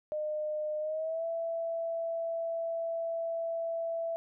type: tone with pitch glide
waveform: sine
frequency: 609 to 664.1 Hz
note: D#5 to E5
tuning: -37 to +13 cents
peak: -31 dBFS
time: 0.12-4.16 s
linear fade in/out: 0 ms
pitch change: +150 cents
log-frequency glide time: 0.79-1.25 s
effects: none